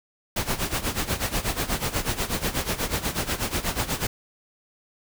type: noise with tremolo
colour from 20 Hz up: pink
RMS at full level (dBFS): -24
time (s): 0.36-4.07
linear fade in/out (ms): 5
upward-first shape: sine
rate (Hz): 8.2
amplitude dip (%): 80
effects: none